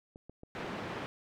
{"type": "clicks", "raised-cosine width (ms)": 2, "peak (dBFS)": -35, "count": 5, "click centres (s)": [0.159, 0.296, 0.434, 0.594, 0.646]}
{"type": "band-pass noise", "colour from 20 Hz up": "pink", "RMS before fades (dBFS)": -40, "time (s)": [0.55, 1.06], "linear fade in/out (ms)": 0, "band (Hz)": [150, 2200], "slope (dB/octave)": 12}
{"effects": []}